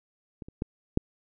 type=clicks; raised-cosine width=3 ms; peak=-26 / -30 / -16 / -9 dBFS; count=4; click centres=0.422 / 0.485 / 0.621 / 0.974 s; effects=none